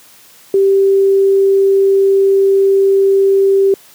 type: tone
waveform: sine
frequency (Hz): 391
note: G4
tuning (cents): -4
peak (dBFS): -7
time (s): 0.54-3.74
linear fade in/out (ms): 2
effects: white hiss -43 dBFS RMS until 3.94 s + high-pass 100 Hz 12 dB/octave